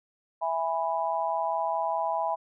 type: chord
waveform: sine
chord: E major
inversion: none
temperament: just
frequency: 659.3 / 824.1 / 988.9 Hz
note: E5 / G#5 / B5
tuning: 0 / -14 / +2 cents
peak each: -30 dBFS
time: 0.41-2.36 s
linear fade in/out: 20 ms
effects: none